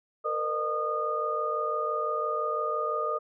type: tone cluster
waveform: sine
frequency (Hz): 459.1 / 505 / 608 / 1226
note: A#4 / B4 / D#5 / D#6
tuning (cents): -26 / +39 / -40 / -26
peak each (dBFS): -33 / -38 / -33 / -29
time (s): 0.24-3.19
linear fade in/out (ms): 20
effects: none